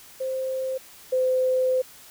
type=tone pair in turn; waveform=sine; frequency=523.3 / 513.7 Hz; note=C5 / C5; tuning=0 / -32 cents; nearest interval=unison; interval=32 cents; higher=first; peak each=-25 / -19 dBFS; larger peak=second; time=0.2-0.78 / 1.12-1.82 s; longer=second; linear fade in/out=10 ms; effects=white hiss -48 dBFS RMS until 2.1 s